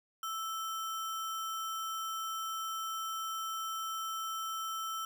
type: tone with sample-and-hold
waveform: sine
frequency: 1318.5 Hz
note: E6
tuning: in tune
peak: -35 dBFS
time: 0.23-5.05 s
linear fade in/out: 2 ms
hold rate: 4410 Hz
effects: none